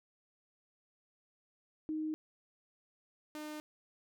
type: tone pair in turn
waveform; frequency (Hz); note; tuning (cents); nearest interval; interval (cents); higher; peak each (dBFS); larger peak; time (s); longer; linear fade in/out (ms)
sine / sawtooth; 311.1 / 303.5; D#4 / D#4; 0 / -43; unison; 43; first; -34 / -38; first; 1.89-2.14 / 3.35-3.6; neither; 0
effects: none